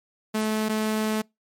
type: tone pair in turn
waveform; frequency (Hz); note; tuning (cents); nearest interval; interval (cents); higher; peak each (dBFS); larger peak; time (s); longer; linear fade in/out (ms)
sawtooth; 216.6 / 216.6; A3 / A3; -27 / -27; unison; 0; neither; -19; neither; 0.34-0.69 / 0.69-1.22; second; 10
effects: noise-tail reverb RT60 0.2 s tail -26 dB re dry + MP3 64 kbps